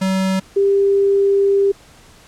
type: tone pair in turn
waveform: square / sine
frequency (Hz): 190 / 396.6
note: F#3 / G4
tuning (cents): +46 / +20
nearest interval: octave + minor second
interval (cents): 1274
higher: second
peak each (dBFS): -16 / -11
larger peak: second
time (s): 0.01-0.4 / 0.56-1.72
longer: second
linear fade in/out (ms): 10
effects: pink hiss -46 dBFS RMS until 2.27 s + low-pass 10000 Hz 12 dB/octave